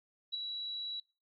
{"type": "tone with ADSR envelope", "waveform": "sine", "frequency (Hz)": 3912, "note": "B7", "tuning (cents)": -17, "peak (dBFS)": -31, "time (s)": [0.32, 1], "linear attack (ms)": 24, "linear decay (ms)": 6, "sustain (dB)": -6, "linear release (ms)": 4, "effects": ["noise-tail reverb RT60 0.3 s tail -21 dB re dry", "AAC 48 kbps"]}